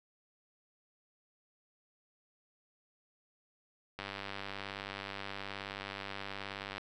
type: click train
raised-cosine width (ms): 0.3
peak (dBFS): -24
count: 277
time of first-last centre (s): 3.99-6.781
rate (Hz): 98.9
effects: none